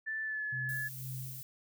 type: tone with pitch glide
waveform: sine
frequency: 1760 to 1712.9 Hz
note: A6 to A6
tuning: 0 to -47 cents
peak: -34 dBFS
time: 0.06-0.89 s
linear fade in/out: 20 ms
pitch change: -47 cents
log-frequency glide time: 0.23-0.44 s
type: tone with tremolo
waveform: sine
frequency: 130 Hz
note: C3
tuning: 11 cents flat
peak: -38 dBFS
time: 0.52-1.42 s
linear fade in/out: 10 ms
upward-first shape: sine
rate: 2 Hz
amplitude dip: 65%
type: noise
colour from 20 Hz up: violet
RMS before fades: -46 dBFS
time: 0.69-1.43 s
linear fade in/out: 0 ms
effects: none